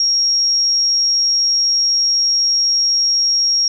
sine tone, 5588 Hz, F8, in tune, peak -12 dBFS, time 0-3.68 s, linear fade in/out 2 ms, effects none

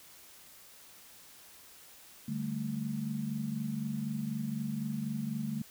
sine chord, D suspended fourth, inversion none, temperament equal, 146.83 / 196 / 220 Hz, D3 / G3 / A3, 0 / 0 / 0 cents, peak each -38 / -39 / -35 dBFS, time 2.28-5.62 s, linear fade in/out 5 ms, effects white hiss -55 dBFS RMS until 5.7 s

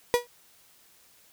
35% pulse tone with exponential decay, 483.3 Hz, B4, 38 cents flat, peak -14 dBFS, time 0.14-0.27 s, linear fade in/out 0 ms, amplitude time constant 27 ms, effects white hiss -59 dBFS RMS until 1.32 s

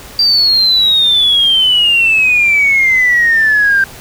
sine exponential sweep, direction down, 4719 to 1568 Hz, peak -6 dBFS, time 0.19-3.84 s, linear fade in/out 2 ms, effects tanh soft clip ceiling -2 dBFS + pink hiss -33 dBFS RMS until 4 s

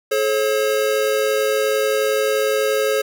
square tone pair together, 428.8 / 540.3 Hz, A4 / C#5, -45 / -44 cents, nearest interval major third, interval 401 cents, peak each -20 dBFS, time 0.11-3.02 s, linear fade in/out 10 ms, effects none

